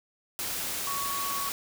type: tone in noise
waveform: sine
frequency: 1119 Hz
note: C#6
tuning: 16 cents sharp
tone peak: -32 dBFS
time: 0.87-1.49 s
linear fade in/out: 0 ms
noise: white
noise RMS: -33 dBFS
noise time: 0.39-1.52 s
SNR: -2 dB
effects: none